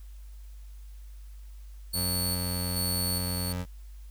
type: tone with tremolo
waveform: 15% pulse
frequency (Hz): 4439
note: C#8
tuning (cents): +2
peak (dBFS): -22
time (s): 1.93-3.53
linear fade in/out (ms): 10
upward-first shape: square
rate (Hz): 1.2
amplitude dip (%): 40
type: tone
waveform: 25% pulse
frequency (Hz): 89.6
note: F2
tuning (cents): +45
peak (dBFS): -27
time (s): 1.93-3.66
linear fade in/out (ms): 50
effects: added 50 Hz sine -42 dBFS peak until 4.1 s + white hiss -63 dBFS RMS until 4.1 s